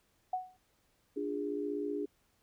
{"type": "tone with exponential decay", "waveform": "sine", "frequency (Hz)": 740, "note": "F#5", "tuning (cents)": 0, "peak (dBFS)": -28, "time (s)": [0.33, 0.57], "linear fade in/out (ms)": 5, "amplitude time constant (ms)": 52}
{"type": "chord", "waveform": "sine", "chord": "D diminished", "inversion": "none", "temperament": "equal with one note detuned", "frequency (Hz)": [293.7, 349.2, 410.1], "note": ["D4", "F4", "Ab4"], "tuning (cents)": [0, 0, -22], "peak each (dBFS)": [-37, -42, -36], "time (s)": [1.16, 2.06], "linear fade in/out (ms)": 10}
{"effects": ["pink hiss -73 dBFS RMS until 2.42 s"]}